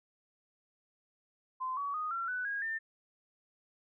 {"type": "tone with pitch steps", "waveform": "sine", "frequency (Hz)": [1032, 1131.9, 1241.5, 1361.7, 1493.6, 1638.2, 1796.8], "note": ["C6", "C#6", "D#6", "F6", "F#6", "G#6", "A6"], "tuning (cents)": [-24, 36, -4, -44, 16, -24, 36], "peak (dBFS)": -33, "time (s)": [1.6, 2.79], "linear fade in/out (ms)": 20, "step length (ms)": 170, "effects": []}